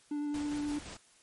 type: tone with vibrato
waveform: triangle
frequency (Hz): 293.4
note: D4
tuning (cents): -2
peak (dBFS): -30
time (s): 0.11-0.79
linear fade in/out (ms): 5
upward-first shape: triangle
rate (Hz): 9.5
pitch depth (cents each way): 16
type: noise with tremolo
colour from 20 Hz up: pink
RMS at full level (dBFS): -45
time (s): 0.34-0.97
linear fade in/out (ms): 2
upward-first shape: square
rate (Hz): 5.8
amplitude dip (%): 30
effects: white hiss -63 dBFS RMS until 1.22 s + MP3 48 kbps